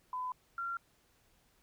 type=tone pair in turn; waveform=sine; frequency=1007 / 1376.6 Hz; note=B5 / F6; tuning=+33 / -25 cents; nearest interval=perfect fourth; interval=542 cents; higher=second; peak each=-35 / -35 dBFS; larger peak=neither; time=0.13-0.32 / 0.58-0.77 s; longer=neither; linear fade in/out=2 ms; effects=pink hiss -70 dBFS RMS until 1.62 s